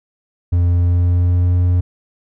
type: tone with pitch glide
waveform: triangle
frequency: 87.31 to 88.99 Hz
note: F2 to F2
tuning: 0 to +33 cents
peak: -9 dBFS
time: 0.52-1.81 s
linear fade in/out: 10 ms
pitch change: +33 cents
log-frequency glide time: 0.7-1.54 s
effects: none